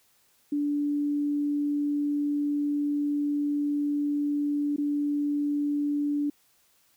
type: tone with dropouts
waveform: sine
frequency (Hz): 290.8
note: D4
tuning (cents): -17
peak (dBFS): -24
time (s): 0.52-6.3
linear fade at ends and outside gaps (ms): 5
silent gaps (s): 4.763-4.781
effects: white hiss -65 dBFS RMS until 6.96 s